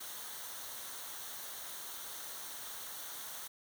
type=noise with comb filter; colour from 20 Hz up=white; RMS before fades=-45 dBFS; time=0-3.48 s; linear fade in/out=10 ms; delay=0.4 ms; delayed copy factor=-0.55; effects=none